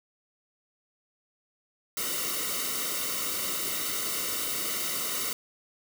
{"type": "noise with comb filter", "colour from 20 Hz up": "white", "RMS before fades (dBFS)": -31, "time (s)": [1.97, 5.33], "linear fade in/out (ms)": 2, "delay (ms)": 1.2, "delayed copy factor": -0.8, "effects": []}